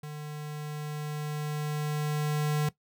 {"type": "tone with level ramp", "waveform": "square", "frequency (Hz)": 150, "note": "D3", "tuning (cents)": 37, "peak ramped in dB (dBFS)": [-38, -25], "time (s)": [0.03, 2.69], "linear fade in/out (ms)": 5, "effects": ["noise-tail reverb RT60 0.1 s tail -17 dB re dry"]}